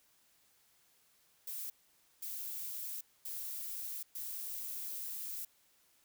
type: noise bursts at uneven times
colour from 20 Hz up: violet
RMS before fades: -42 dBFS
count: 4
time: 1.47-1.7 / 2.22-3.01 / 3.25-4.03 / 4.15-5.45 s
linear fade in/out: 5 ms
effects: white hiss -70 dBFS RMS until 6.04 s